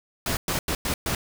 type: noise bursts at uneven times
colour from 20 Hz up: pink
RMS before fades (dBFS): -26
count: 5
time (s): 0.26-0.37 / 0.48-0.59 / 0.68-0.75 / 0.85-0.94 / 1.06-1.15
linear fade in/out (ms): 2
effects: none